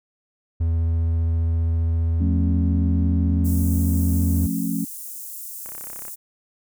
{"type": "tone with vibrato", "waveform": "triangle", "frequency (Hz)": 82.41, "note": "E2", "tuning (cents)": 0, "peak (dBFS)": -16, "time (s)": [0.6, 4.47], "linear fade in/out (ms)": 10, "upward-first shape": "sine", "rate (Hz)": 15, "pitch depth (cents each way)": 9}
{"type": "chord", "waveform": "sine", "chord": "F augmented", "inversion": "none", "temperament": "just", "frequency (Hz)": [174.61, 218.3, 272.8], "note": ["F3", "A3", "C#4"], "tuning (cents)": [0, -13, -28], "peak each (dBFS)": -26, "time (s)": [2.2, 4.85], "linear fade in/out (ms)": 10}
{"type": "high-pass noise", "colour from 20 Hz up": "white", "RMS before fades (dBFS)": -35, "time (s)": [3.44, 6.16], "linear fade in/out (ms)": 20, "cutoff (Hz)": 7500, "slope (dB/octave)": 24}
{"type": "click train", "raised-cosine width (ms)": 0.5, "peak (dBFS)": -26, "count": 15, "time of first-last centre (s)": [5.66, 6.082], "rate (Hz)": 33.2}
{"effects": []}